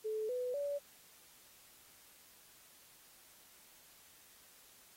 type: tone with pitch steps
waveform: sine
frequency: 433.6 / 498.1 / 572.1 Hz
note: A4 / B4 / D5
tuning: -25 / +15 / -45 cents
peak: -35 dBFS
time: 0.04-0.79 s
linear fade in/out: 20 ms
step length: 250 ms
effects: white hiss -62 dBFS RMS until 4.96 s + AAC 48 kbps